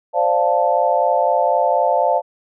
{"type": "chord", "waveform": "sine", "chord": "D minor seventh", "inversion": "third", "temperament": "equal", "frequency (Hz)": [523.3, 587.3, 698.5, 880], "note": ["C5", "D5", "F5", "A5"], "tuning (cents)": [0, 0, 0, 0], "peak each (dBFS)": [-20, -19, -18, -19], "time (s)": [0.13, 2.22], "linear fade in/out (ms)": 50, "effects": []}